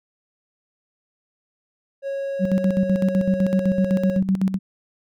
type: tone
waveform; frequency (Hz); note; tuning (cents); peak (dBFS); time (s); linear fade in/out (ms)
triangle; 550; C#5; -14; -22; 2.02-4.21; 50
type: tone with tremolo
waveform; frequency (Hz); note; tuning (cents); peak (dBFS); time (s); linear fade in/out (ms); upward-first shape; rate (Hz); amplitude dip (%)
sine; 190.7; G3; -47; -15; 2.39-4.59; 50; square; 7.9; 70
effects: none